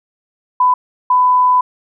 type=tone bursts at uneven times; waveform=sine; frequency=1000 Hz; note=B5; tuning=21 cents sharp; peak=-8 dBFS; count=2; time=0.6-0.74 / 1.1-1.61 s; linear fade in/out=5 ms; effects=none